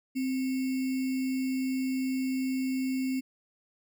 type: tone with sample-and-hold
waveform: sine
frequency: 261.3 Hz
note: C4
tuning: 2 cents flat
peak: -27 dBFS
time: 0.15-3.21 s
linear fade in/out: 20 ms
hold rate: 2450 Hz
effects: none